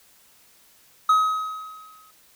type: tone with exponential decay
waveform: triangle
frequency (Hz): 1270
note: D#6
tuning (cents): +35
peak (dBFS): -11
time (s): 1.09-2.11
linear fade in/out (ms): 5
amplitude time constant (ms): 220
effects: white hiss -56 dBFS RMS until 2.35 s